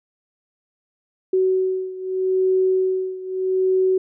sine beating tone pair, 374.8 / 375.6 Hz, F#4 / F#4, +22 / +26 cents, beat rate 0.8 Hz, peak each -19 / -22 dBFS, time 1.33-3.98 s, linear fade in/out 5 ms, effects none

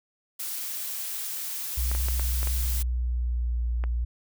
blue noise, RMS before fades -33 dBFS, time 0.39-2.83 s, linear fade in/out 10 ms
sine tone with pitch glide, 61.74 to 59.19 Hz, B1 to A#1, 0 to +27 cents, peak -24 dBFS, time 1.77-4.05 s, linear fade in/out 10 ms, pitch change -73 cents, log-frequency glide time 2.66-3.62 s
clicks, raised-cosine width 0.5 ms, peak -21 dBFS, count 7, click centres 1.915 / 1.95 / 2.085 / 2.196 / 2.43 / 2.473 / 3.839 s
effects none

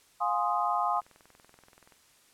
sine chord, F minor seventh, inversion none, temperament equal with one note detuned, 705.3 / 830.6 / 1046.5 / 1244.5 Hz, F5 / Ab5 / C6 / Eb6, +17 / 0 / 0 / 0 cents, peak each -31 dBFS, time 0.2-1.01 s, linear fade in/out 20 ms
click train, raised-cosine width 0.5 ms, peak -40 dBFS, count 21, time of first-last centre 0.97-1.922 s, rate 21 Hz
effects white hiss -62 dBFS RMS until 2.33 s + low-pass 11000 Hz 12 dB/octave

